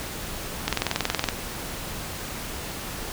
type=click train; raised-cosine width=0.2 ms; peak=-5 dBFS; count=14; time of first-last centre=0.68-1.287 s; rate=21.4 Hz; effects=pink hiss -34 dBFS RMS until 3.12 s